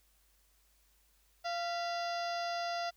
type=harmonic tone with a mistuned harmonic; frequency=690 Hz; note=F5; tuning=21 cents flat; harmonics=1 / 2 / 3 / 4 / 5 / 6 / 7 / 8 / 9; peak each=-35 / -42 / -47 / -49 / -50 / -52 / -45 / -54 / -56 dBFS; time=1.44-2.91 s; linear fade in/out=20 ms; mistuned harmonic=3; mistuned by=-84 cents; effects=added 50 Hz sine -70 dBFS peak until 2.96 s + white hiss -71 dBFS RMS until 2.96 s